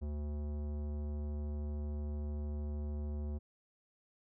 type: tone with tanh clipping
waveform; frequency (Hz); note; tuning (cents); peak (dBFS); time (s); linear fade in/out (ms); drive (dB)
sine; 73.9; D2; +11; -38; 0.01-3.39; 20; 16
effects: none